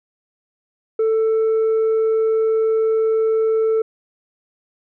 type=tone with tanh clipping; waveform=triangle; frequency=443 Hz; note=A4; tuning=12 cents sharp; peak=-15 dBFS; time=0.99-3.82 s; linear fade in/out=5 ms; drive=7 dB; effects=none